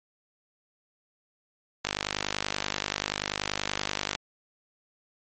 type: click train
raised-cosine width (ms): 0.2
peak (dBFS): -9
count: 117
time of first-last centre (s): 1.85-4.152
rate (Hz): 50.4
effects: MP3 32 kbps